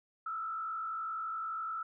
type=tone with frequency modulation; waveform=sine; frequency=1318.5 Hz; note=E6; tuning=in tune; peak=-35 dBFS; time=0.26-1.83 s; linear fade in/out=5 ms; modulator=51.1 Hz; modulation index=0.78; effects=none